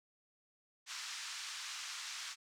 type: band-pass noise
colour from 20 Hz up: white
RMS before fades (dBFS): -45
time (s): 0.86-2.36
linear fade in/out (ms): 50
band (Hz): 1100 to 6700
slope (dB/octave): 24
effects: none